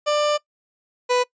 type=tone pair in turn; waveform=30% pulse; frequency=594 / 495.2 Hz; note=D5 / B4; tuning=+20 / +5 cents; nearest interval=minor third; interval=315 cents; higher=first; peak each=-15 / -14 dBFS; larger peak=second; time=0.06-0.38 / 1.09-1.24 s; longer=first; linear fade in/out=20 ms; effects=noise-tail reverb RT60 0.1 s tail -22 dB re dry + resampled to 16000 Hz